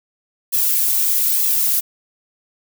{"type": "noise with flanger", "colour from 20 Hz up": "violet", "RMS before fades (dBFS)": -17, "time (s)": [0.52, 1.81], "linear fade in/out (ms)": 20, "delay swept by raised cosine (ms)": [1.3, 3.2], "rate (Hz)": 1.1, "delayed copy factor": -0.7, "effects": []}